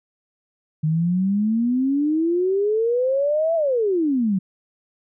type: exponential two-way sweep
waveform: sine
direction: up then down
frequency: 152.1 to 674 to 181.6 Hz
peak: -17 dBFS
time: 0.83-4.39 s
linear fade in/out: 10 ms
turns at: 3.55 s
effects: none